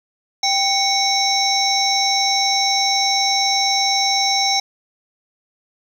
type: harmonic tone with a mistuned harmonic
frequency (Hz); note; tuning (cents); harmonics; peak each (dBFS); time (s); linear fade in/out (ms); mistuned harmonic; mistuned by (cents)
784; G5; 0; 1 / 3 / 5 / 7 / 8; -20 / -24 / -21 / -20 / -25; 0.43-4.6; 5; 3; -100
effects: 7-bit